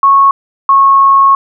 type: tone pair in turn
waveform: sine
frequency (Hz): 1101 / 1095.4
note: C#6 / C#6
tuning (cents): -12 / -21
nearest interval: unison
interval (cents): 9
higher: first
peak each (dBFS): -3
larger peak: neither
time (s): 0.03-0.31 / 0.69-1.35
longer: second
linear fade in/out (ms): 2
effects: none